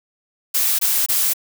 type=noise bursts; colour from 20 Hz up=blue; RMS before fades=-18 dBFS; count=3; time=0.54-1.336 s; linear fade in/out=10 ms; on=250 ms; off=23 ms; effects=none